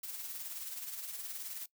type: noise with tremolo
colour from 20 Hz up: blue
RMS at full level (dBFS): -41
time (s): 0.03-1.66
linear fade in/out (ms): 5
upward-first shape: sine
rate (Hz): 19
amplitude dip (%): 45
effects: noise-tail reverb RT60 0.1 s tail -20 dB re dry